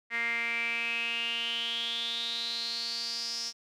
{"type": "tone with band-pass filter sweep", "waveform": "sawtooth", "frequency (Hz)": 233.1, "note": "A#3", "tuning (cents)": 0, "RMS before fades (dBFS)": -33, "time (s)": [0.1, 3.53], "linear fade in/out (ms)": 50, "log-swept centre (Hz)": [2000, 5400], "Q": 9.7, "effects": []}